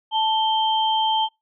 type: tone pair together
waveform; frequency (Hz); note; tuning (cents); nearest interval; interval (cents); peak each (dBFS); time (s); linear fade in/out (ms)
sine; 880 / 3140; A5 / G7; 0 / +2; octave + minor seventh; 2202; -19 / -23; 0.11-1.29; 50
effects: noise-tail reverb RT60 0.2 s tail -25 dB re dry

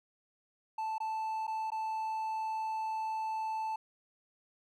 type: tone with dropouts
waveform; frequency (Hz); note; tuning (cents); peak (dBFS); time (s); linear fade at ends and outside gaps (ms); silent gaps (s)
triangle; 879; A5; -2; -31; 0.78-3.76; 5; 0.982-1.002 / 1.469-1.477 / 1.704-1.718
effects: none

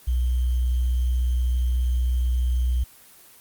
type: tone with sample-and-hold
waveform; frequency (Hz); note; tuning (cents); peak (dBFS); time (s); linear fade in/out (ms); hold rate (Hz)
sine; 61.74; B1; 0; -19; 0.07-2.84; 10; 3150
effects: white hiss -50 dBFS RMS until 3.4 s + Opus 24 kbps

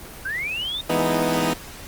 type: linear sweep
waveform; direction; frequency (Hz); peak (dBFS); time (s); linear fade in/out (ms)
sine; up; 1500 to 3700; -24; 0.25-0.81; 5
type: chord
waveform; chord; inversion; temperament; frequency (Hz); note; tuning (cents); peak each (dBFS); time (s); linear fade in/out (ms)
15% pulse; E major seventh; none; equal; 164.81 / 207.7 / 246.9 / 311.1; E3 / G#3 / B3 / D#4; 0 / 0 / 0 / 0; -18 / -23 / -18 / -18; 0.89-1.54; 10
effects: pink hiss -39 dBFS RMS until 1.87 s + Opus 24 kbps

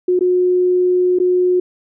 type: tone with dropouts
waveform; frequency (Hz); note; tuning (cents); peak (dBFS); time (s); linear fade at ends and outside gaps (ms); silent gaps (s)
sine; 362.1; F#4; -37; -11; 0.08-1.6; 5; 0.192-0.208 / 1.188-1.199
effects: none

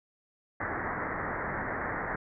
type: low-pass noise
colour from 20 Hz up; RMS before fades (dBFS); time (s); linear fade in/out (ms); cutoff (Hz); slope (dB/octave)
white; -34; 0.6-2.16; 5; 2000; 96
effects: none

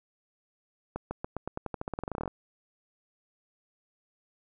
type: accelerating click train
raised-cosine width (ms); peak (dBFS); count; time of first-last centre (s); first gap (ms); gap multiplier
1; -19; 21; 0.96-2.278; 150; 0.9
effects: none

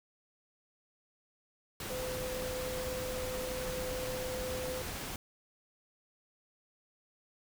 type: tone in noise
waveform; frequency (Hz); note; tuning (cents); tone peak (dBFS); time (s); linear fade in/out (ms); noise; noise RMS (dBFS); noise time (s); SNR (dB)
sine; 509; C5; -48; -37; 1.9-4.82; 2; pink; -40; 1.8-5.16; 0
effects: none

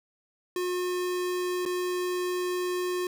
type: tone with dropouts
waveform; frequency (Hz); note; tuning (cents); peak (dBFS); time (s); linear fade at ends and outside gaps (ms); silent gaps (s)
square; 360.4; F#4; -45; -28; 0.56-3.07; 2; 1.653-1.66
effects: none

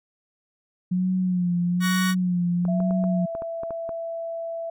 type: tone with vibrato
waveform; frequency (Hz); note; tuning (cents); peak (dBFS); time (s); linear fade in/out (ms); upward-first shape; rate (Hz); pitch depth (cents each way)
sine; 180; F#3; -47; -20; 0.91-3.26; 10; sine; 1.1; 53
type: chord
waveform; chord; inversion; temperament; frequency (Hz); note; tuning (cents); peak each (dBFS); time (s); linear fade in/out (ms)
sawtooth; F# major; second; equal with one note detuned; 1124.2 / 1480 / 1864.7; C#6 / F#6 / A#6; +24 / 0 / 0; -26; 1.8-2.15; 50
type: clicks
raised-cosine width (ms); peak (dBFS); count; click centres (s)
1; -22; 9; 2.652 / 2.803 / 2.909 / 3.04 / 3.351 / 3.421 / 3.634 / 3.707 / 3.892
type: tone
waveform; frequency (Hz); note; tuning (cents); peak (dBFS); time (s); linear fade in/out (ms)
sine; 665; E5; +15; -28; 2.68-4.7; 5
effects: none

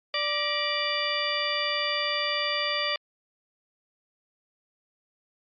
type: harmonic tone with a mistuned harmonic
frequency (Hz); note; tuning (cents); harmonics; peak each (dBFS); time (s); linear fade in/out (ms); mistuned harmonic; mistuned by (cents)
587.3; D5; 0; 1 / 2 / 3 / 4 / 5 / 6 / 8; -33 / -33 / -33 / -33 / -33 / -33 / -33; 0.14-2.96; 2; 3; +130
effects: Opus 48 kbps

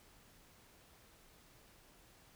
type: silence
effects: pink hiss -64 dBFS RMS until 2.35 s

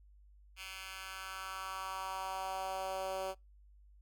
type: tone with high-pass filter sweep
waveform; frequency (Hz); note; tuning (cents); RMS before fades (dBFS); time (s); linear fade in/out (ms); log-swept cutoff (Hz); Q
10% pulse; 190; F#3; +46; -41; 0.56-3.35; 50; 2200 to 490; 2.5
effects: noise-tail reverb RT60 0.2 s tail -25 dB re dry + added 50 Hz sine -58 dBFS peak until 4.01 s

